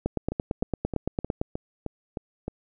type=two click trains; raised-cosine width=2 ms; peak=-12 / -17 dBFS; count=13 / 8; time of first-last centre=0.06-1.414 / 0.32-2.48 s; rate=8.86 / 3.24 Hz; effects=none